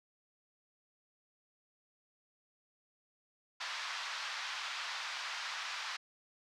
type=band-pass noise; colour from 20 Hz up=pink; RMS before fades=-41 dBFS; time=3.6-5.97 s; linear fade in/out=10 ms; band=1000 to 5300 Hz; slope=24 dB/octave; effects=none